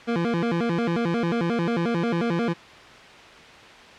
25% pulse tone with vibrato, 199.3 Hz, G3, 29 cents sharp, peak -18 dBFS, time 0.07-2.54 s, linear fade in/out 20 ms, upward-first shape square, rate 5.6 Hz, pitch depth 280 cents each way, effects white hiss -44 dBFS RMS until 3.98 s + low-pass 3000 Hz 12 dB/octave

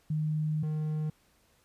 sine / triangle tone pair in turn, 154 / 154 Hz, D#3 / D#3, -17 / -17 cents, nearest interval unison, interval 0 cents, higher neither, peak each -27 dBFS, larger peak neither, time 0.1-0.63 / 0.63-1.1 s, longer first, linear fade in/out 5 ms, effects pink hiss -67 dBFS RMS until 1.64 s + resampled to 32000 Hz

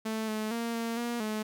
sawtooth tone with pitch steps, 220.1 / 216 / 232.4 / 230.3 / 237.8 / 215.1 Hz, A3 / A3 / A#3 / A#3 / A#3 / A3, +1 / -32 / -5 / -21 / +35 / -39 cents, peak -27 dBFS, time 0.05-1.43 s, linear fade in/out 10 ms, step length 230 ms, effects none

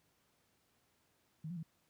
sine tone with pitch steps, 157.5 / 177.7 / 161.7 Hz, D#3 / F3 / E3, +21 / +30 / -33 cents, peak -40 dBFS, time 1.44-1.629 s, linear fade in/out 5 ms, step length 63 ms, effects pink hiss -75 dBFS RMS until 1.89 s + high-pass 80 Hz 12 dB/octave

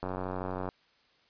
click train, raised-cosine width 1 ms, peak -21 dBFS, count 62, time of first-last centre 0.03-0.689 s, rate 92.6 Hz, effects white hiss -66 dBFS RMS until 1.29 s + resampled to 11025 Hz

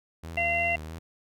sawtooth tone with vibrato, 80.2 Hz, E2, 47 cents flat, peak -33 dBFS, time 0.23-0.99 s, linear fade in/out 10 ms, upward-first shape triangle, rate 3 Hz, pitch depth 72 cents each way
harmonic tone, 686 Hz, F5, 31 cents flat, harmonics 1 / 3 / 4, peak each -28 / -28 / -28 dBFS, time 0.37-0.76 s, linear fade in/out 5 ms
effects none

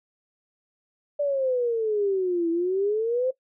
sine exponential two-way sweep, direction down then up, 587.3 to 329.6 to 527 Hz, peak -21 dBFS, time 1.19-3.31 s, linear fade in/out 10 ms, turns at 2.5 s, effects noise-tail reverb RT60 0.1 s tail -18 dB re dry

